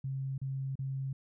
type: tone bursts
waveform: sine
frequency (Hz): 134.6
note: C3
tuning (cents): +49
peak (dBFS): -33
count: 3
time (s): 0.04-1.13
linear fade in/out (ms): 5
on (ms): 340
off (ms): 35
effects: none